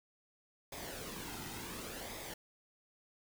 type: noise with flanger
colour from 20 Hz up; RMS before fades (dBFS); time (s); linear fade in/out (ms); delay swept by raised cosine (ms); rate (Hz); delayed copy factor
pink; -45; 0.72-2.34; 5; 0.69 to 1.79; 0.69; -0.55
effects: none